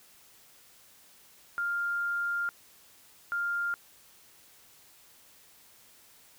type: tone bursts at uneven times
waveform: sine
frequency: 1400 Hz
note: F6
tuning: 4 cents sharp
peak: -28 dBFS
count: 2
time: 1.58-2.49 / 3.32-3.74 s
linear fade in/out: 0 ms
effects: white hiss -58 dBFS RMS until 6.38 s